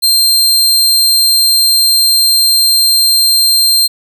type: tone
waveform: sawtooth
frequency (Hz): 4170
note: C8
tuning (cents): -7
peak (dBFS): -4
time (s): 0.02-3.88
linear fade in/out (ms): 20
effects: none